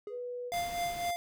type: tone with exponential decay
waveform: triangle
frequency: 415.3 Hz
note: G#4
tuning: in tune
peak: -34 dBFS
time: 0.07-0.29 s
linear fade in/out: 2 ms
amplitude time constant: 47 ms
type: tone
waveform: sine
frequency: 490.7 Hz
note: B4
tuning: 11 cents flat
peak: -36 dBFS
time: 0.09-0.53 s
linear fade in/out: 50 ms
type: tone with tremolo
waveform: square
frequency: 697 Hz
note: F5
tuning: 4 cents flat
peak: -30 dBFS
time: 0.52-1.16 s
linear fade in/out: 0 ms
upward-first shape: triangle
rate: 4 Hz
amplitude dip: 65%
type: noise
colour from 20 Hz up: pink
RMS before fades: -46 dBFS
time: 0.53-1.11 s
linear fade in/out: 5 ms
effects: none